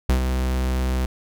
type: tone with ADSR envelope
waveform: 45% pulse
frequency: 64 Hz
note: C2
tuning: 38 cents flat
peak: -14 dBFS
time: 0.09-1.06 s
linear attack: 4 ms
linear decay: 100 ms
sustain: -6 dB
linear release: 4 ms
effects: none